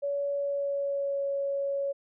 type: tone with pitch glide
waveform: sine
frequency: 566 to 557.2 Hz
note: C#5 to C#5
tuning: +36 to +9 cents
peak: -27 dBFS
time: 0.02-1.93 s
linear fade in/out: 20 ms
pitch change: -27 cents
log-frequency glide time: 0.34-1.24 s
effects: none